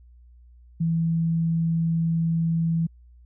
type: tone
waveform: sine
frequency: 164.81 Hz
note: E3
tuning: in tune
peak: -20 dBFS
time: 0.8-2.87 s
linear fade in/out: 10 ms
effects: added 60 Hz sine -48 dBFS peak until 3.25 s